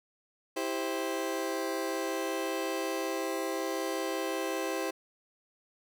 30% pulse chord, C major, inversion first, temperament just, 327 / 392.4 / 523.3 Hz, E4 / G4 / C5, -14 / +2 / 0 cents, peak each -33 dBFS, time 0.56-4.91 s, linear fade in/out 10 ms, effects none

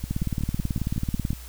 two click trains, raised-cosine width 5 ms, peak -17 / -13 dBFS, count 8 / 23, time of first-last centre 0.04-1.332 / 0.11-1.306 s, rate 5.42 / 18.4 Hz, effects added 60 Hz sine -39 dBFS peak until 1.48 s + white hiss -46 dBFS RMS until 1.48 s

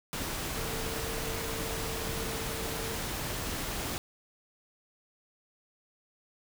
sine tone in noise, 450 Hz, A4, 39 cents sharp, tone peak -41 dBFS, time 0.56-2.95 s, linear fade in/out 0 ms, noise pink, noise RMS -35 dBFS, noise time 0.13-3.98 s, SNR -9 dB, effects none

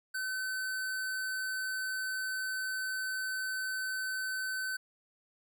square tone, 1524 Hz, G6, 49 cents flat, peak -34 dBFS, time 0.14-4.77 s, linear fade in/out 10 ms, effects none

